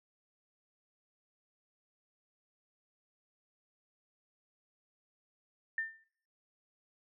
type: tone with exponential decay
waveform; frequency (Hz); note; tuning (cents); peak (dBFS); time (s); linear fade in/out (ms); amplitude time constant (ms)
sine; 1800; A6; +39; -29; 5.78-6.04; 2; 56
effects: noise-tail reverb RT60 0.7 s tail -25 dB re dry